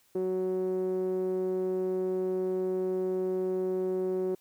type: tone with low-pass filter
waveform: 5% pulse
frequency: 185.8 Hz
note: F#3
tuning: 7 cents sharp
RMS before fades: -30 dBFS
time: 0.15-4.35 s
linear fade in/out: 5 ms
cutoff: 390 Hz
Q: 4.3
effects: white hiss -66 dBFS RMS until 4.4 s